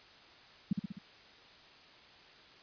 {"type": "tone with echo", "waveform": "sine", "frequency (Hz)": 196, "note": "G3", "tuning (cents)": 0, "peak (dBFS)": -25, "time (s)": [0.71, 0.73], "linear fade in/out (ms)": 5, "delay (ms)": 64, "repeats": 4, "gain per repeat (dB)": -4, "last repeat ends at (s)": 0.986, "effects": ["white hiss -57 dBFS RMS until 2.62 s", "resampled to 11025 Hz"]}